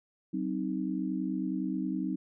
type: chord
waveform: sine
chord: C diminished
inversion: second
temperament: equal with one note detuned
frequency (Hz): 189.32 / 261.6 / 311.1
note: Gb3 / C4 / Eb4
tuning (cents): +40 / 0 / 0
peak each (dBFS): -34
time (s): 0.33-2.16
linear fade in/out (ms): 10
effects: none